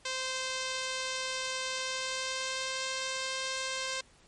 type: tone with pitch glide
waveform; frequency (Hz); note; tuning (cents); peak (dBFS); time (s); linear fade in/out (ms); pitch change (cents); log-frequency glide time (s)
5% pulse; 520 to 525.1; C5 to C5; -11 to +6; -21; 0.05-4.01; 5; +17; 1.77-2.86
effects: pink hiss -61 dBFS RMS until 4.27 s + MP3 48 kbps